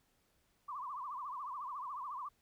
sine tone with vibrato, 1082 Hz, C#6, 42 cents flat, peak -40 dBFS, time 0.68-2.29 s, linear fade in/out 10 ms, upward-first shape triangle, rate 14 Hz, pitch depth 210 cents each way, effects pink hiss -75 dBFS RMS until 2.41 s

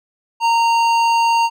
sine tone with hard clipping, 924 Hz, A#5, 16 cents flat, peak -14 dBFS, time 0.4-1.5 s, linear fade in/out 50 ms, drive 12 dB, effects none

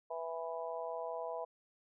harmonic tone, 164.81 Hz, E3, in tune, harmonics 3 / 4 / 5 / 6, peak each -43 / -41 / -47 / -45 dBFS, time 0.1-1.45 s, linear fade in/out 10 ms, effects none

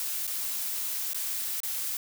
blue noise with dropouts, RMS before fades -32 dBFS, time 0-1.97 s, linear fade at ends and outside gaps 1 ms, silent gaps 0.269-0.276 / 1.133-1.145 / 1.603-1.633 s, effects none

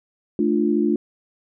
sine chord, D minor, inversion second, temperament equal with one note detuned, 220 / 296.6 / 349.2 Hz, A3 / D4 / F4, 0 / +17 / 0 cents, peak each -21 dBFS, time 0.39-0.96 s, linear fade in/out 2 ms, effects none

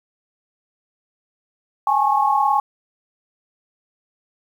sine tone cluster, 815 / 854 / 1094 Hz, G#5 / G#5 / C#6, -33 / +48 / -23 cents, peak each -19 dBFS, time 1.87-2.6 s, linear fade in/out 2 ms, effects 8-bit

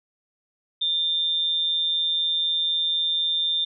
sine tone with amplitude modulation, 3600 Hz, A7, 39 cents sharp, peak -18 dBFS, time 0.81-3.65 s, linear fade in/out 10 ms, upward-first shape sine, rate 164 Hz, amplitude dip 60%, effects none

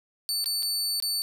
sawtooth tone with dropouts, 4500 Hz, C#8, 25 cents sharp, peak -23 dBFS, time 0.29-1.22 s, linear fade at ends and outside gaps 0 ms, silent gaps 0.443-0.459 / 0.625-0.63 / 1.001-1.024 s, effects none

